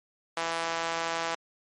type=tone with high-pass filter; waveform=sawtooth; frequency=165.8 Hz; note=E3; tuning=10 cents sharp; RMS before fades=-31 dBFS; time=0.37-1.35 s; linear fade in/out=2 ms; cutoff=790 Hz; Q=1.1; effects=low-pass 7000 Hz 12 dB/octave + MP3 48 kbps